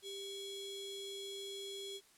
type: ring-modulated tone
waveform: 45% pulse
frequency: 1864.7 Hz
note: A#6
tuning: in tune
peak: -40 dBFS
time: 0.02-2.01 s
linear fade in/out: 50 ms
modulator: 1470 Hz
effects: white hiss -66 dBFS RMS until 2.17 s + low-pass 11000 Hz 12 dB/octave